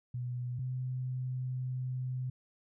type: tone pair in turn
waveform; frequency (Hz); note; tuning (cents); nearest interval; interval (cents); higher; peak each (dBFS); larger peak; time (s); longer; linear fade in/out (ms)
sine; 123.47 / 127.75; B2 / C3; 0 / -41; minor second; 59; second; -34 / -33; second; 0.14-0.59 / 0.59-2.3; second; 5
effects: none